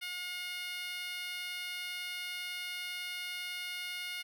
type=tone with high-pass filter; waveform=10% pulse; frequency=718 Hz; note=F5; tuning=48 cents sharp; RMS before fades=-40 dBFS; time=0.01-4.23 s; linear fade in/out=20 ms; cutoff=2000 Hz; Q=1.6; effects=none